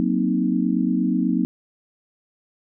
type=chord; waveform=sine; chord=C half-diminished seventh; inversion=second; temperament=equal; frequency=185 / 233.1 / 261.6 / 311.1 Hz; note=Gb3 / Bb3 / C4 / Eb4; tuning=0 / 0 / 0 / 0 cents; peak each=-23 / -23 / -23 / -25 dBFS; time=0-1.45 s; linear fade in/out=0 ms; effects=none